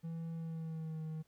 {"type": "tone with pitch glide", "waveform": "triangle", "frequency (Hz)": [164.81, 157.73], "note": ["E3", "D#3"], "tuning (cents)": [0, 24], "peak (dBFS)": -37, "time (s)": [0.03, 1.23], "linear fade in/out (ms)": 20, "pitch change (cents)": -76, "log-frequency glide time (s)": [0.33, 1.03], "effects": ["pink hiss -75 dBFS RMS until 1.27 s"]}